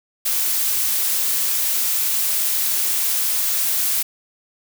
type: noise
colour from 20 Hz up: blue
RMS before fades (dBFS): -20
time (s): 0.25-4.03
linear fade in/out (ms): 10
effects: none